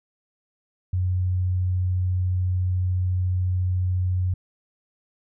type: tone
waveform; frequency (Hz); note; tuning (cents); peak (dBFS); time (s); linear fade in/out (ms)
sine; 91.4; F#2; -21; -20; 0.93-4.34; 5
effects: none